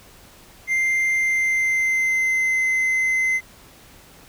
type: tone with pitch glide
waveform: triangle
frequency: 2093 to 2058 Hz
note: C7 to C7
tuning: 0 to -29 cents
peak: -16 dBFS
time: 0.67-3.41 s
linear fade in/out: 50 ms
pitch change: -29 cents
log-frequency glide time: 1.15-2.68 s
effects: pink hiss -48 dBFS RMS until 4.28 s